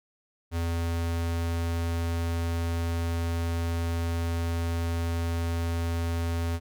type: tone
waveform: square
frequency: 84.1 Hz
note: E2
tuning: 35 cents sharp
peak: -27 dBFS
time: 0.51-6.6 s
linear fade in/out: 50 ms
effects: none